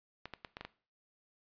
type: clicks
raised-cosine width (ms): 0.3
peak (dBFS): -26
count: 6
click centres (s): 0.256 / 0.337 / 0.448 / 0.569 / 0.61 / 0.65
effects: noise-tail reverb RT60 0.4 s tail -18 dB re dry + resampled to 11025 Hz